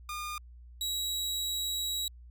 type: tone pair in turn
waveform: sawtooth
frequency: 1214 / 3871 Hz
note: D#6 / B7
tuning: -43 / -35 cents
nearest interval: octave + minor sixth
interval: 2008 cents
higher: second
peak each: -32 / -28 dBFS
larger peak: second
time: 0.09-0.38 / 0.81-2.08 s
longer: second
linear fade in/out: 2 ms
effects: added 60 Hz sine -48 dBFS peak until 2.3 s